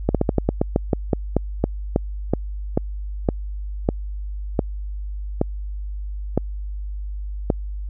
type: slowing click train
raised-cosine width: 2 ms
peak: -3 dBFS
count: 21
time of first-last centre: 0.09-7.502 s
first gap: 57 ms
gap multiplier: 1.17
effects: added 50 Hz sine -26 dBFS peak until 7.89 s